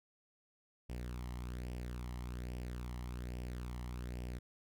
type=tone with flanger; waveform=sawtooth; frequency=61.1 Hz; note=B1; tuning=18 cents flat; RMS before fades=-43 dBFS; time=0.89-4.39 s; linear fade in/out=10 ms; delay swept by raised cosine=0.37 to 1 ms; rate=1.2 Hz; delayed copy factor=+0.55; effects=none